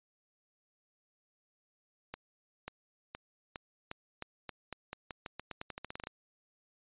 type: accelerating click train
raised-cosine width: 0.3 ms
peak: -24 dBFS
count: 22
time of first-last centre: 2.14-6.071 s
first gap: 540 ms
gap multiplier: 0.87
effects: resampled to 8000 Hz